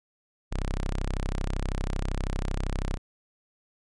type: tone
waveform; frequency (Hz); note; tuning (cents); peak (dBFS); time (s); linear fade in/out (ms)
sawtooth; 32.7; C1; 0; -23; 0.51-2.98; 20
effects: resampled to 22050 Hz